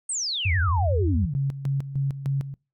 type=exponential sweep; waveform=sine; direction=down; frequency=8920 to 132.1 Hz; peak=-25 dBFS; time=0.09-1.34 s; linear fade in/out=5 ms
type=tone with vibrato; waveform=sine; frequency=87.9 Hz; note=F2; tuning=12 cents sharp; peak=-20 dBFS; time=0.45-1.26 s; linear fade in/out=10 ms; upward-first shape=sine; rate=11 Hz; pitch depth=200 cents each way
type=tone with tremolo; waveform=sine; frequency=137.8 Hz; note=C#3; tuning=10 cents flat; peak=-21 dBFS; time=1.35-2.54 s; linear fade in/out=0 ms; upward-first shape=square; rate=3.3 Hz; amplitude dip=70%
effects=noise-tail reverb RT60 0.3 s tail -25 dB re dry